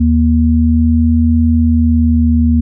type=tone pair together; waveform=sine; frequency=79.2 / 237.2 Hz; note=D#2 / A#3; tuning=+31 / +30 cents; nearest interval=octave + perfect fifth; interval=1899 cents; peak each=-10 dBFS; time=0-2.61 s; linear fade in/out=10 ms; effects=none